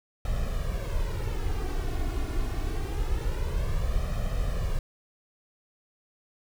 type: noise with flanger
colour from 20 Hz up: brown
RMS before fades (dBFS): -28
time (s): 0.25-4.79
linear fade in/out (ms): 2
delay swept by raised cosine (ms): 1.6 to 2.8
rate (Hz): 0.25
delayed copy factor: +0.7
effects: none